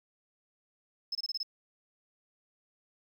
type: tone bursts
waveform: sine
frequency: 5200 Hz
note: E8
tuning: 24 cents flat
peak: -31 dBFS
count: 6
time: 1.12-1.431 s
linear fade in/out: 5 ms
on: 31 ms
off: 25 ms
effects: 10-bit